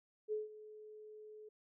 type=tone with ADSR envelope; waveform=sine; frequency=427.9 Hz; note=A4; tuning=48 cents flat; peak=-34 dBFS; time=0.28-1.49 s; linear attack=42 ms; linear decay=160 ms; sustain=-17 dB; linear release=7 ms; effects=none